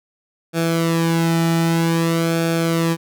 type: tone with flanger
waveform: sawtooth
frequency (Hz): 165.8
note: E3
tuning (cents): +10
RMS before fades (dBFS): -18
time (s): 0.53-2.97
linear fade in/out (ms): 50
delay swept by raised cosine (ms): 1 to 1.87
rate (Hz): 0.52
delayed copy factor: -0.7
effects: none